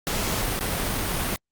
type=noise with dropouts; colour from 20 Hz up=pink; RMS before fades=-26 dBFS; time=0.07-1.36 s; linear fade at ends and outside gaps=0 ms; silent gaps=0.591-0.608 s; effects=Opus 48 kbps